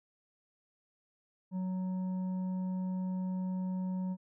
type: tone with frequency modulation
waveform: sine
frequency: 185 Hz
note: F#3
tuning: in tune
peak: -32 dBFS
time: 1.51-4.17 s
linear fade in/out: 50 ms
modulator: 744 Hz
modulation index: 0.22
effects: none